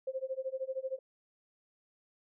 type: tone with tremolo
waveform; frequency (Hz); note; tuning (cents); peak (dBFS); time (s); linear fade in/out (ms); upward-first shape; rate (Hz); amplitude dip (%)
sine; 526; C5; +9; -31; 0.07-0.99; 5; sine; 13; 95
effects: none